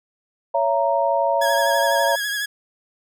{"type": "chord", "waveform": "sine", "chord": "A# diminished", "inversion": "first", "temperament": "just", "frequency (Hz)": [559.4, 671.3, 932.3], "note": ["C#5", "E5", "A#5"], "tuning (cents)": [16, 31, 0], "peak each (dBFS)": -21, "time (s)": [0.54, 2.16], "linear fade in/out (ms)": 10}
{"type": "tone with vibrato", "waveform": "sawtooth", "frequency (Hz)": 1661.2, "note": "G#6", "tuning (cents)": 0, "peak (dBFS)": -19, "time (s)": [1.41, 2.46], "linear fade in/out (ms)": 10, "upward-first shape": "triangle", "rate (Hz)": 12, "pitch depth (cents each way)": 47}
{"effects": []}